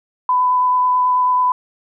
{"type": "tone with vibrato", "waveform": "sine", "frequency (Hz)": 1001, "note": "B5", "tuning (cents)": 23, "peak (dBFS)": -12, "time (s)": [0.29, 1.52], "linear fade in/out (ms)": 2, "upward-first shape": "sine", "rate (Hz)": 9.2, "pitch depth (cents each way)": 9, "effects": []}